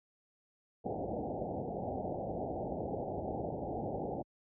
white low-pass noise, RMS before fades -38 dBFS, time 0.84-4.23 s, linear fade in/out 20 ms, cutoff 810 Hz, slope 96 dB/octave, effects high-pass 60 Hz 12 dB/octave

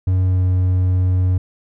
triangle tone with pitch glide, 92.7 to 91.79 Hz, F#2 to F#2, +4 to -13 cents, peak -11 dBFS, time 0.07-1.38 s, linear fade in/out 5 ms, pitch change -17 cents, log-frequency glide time 0.23-0.44 s, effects none

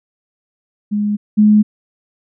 sine tone pair in turn, 207.7 / 211.2 Hz, G#3 / G#3, 0 / +29 cents, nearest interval unison, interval 29 cents, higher second, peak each -14 / -6 dBFS, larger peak second, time 0.91-1.17 / 1.37-1.63 s, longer neither, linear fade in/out 20 ms, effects none

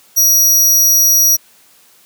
sawtooth tone, 5760 Hz, F#8, 47 cents flat, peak -5 dBFS, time 0.16-1.37 s, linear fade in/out 20 ms, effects white hiss -48 dBFS RMS until 2.05 s + high-pass 100 Hz 12 dB/octave

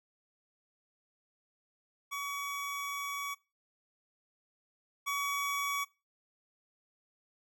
25% pulse tone pair in turn, 1131 / 1131 Hz, C#6 / C#6, +34 / +34 cents, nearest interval unison, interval 0 cents, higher neither, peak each -32 / -28 dBFS, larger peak second, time 2.11-3.35 / 5.06-5.85 s, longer first, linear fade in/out 20 ms, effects noise-tail reverb RT60 0.3 s tail -22 dB re dry

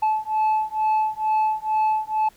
sine beating tone pair, 865 / 867.2 Hz, A5 / A5, -30 / -25 cents, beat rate 2.2 Hz, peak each -20 dBFS, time 0.02-2.29 s, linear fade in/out 10 ms, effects tanh soft clip ceiling -16 dBFS + pink hiss -55 dBFS RMS until 2.36 s

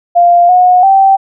sine tone with pitch steps, 697 / 726 / 777 Hz, F5 / F#5 / G5, -4 / -33 / -16 cents, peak -3 dBFS, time 0.15-1.17 s, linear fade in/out 20 ms, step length 340 ms, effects none

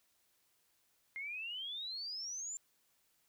sine exponential sweep, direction up, 2100 to 7350 Hz, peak -40 dBFS, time 1.16-2.57 s, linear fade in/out 0 ms, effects white hiss -75 dBFS RMS until 3.28 s

